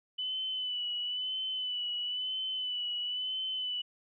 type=tone with vibrato; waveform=sine; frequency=2994 Hz; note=F#7; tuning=20 cents sharp; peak=-32 dBFS; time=0.18-3.82 s; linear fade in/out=10 ms; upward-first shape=sine; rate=1 Hz; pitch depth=38 cents each way; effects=none